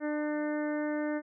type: harmonic tone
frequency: 299.7 Hz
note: D4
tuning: 35 cents sharp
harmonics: 1 / 2 / 3 / 4 / 5 / 6 / 7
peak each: -31 / -35 / -44 / -48 / -44 / -44 / -50 dBFS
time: 0-1.22 s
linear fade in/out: 50 ms
effects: none